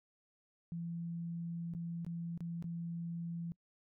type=tone with dropouts; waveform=sine; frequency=169.1 Hz; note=E3; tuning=44 cents sharp; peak=-38 dBFS; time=0.72-3.52 s; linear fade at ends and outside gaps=0 ms; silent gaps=1.737-1.749 / 2.048-2.065 / 2.376-2.406 / 2.625-2.642 s; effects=noise-tail reverb RT60 0.1 s tail -25 dB re dry